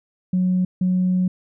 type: tone bursts at uneven times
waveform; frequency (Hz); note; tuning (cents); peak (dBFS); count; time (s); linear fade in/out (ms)
sine; 183.2; F#3; -17; -15; 2; 0.33-0.65 / 0.81-1.28; 5
effects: tanh soft clip ceiling -12 dBFS